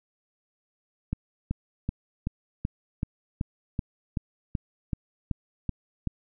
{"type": "click train", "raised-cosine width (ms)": 5, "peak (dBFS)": -15, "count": 14, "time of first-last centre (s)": [1.13, 6.073], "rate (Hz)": 2.63, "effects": []}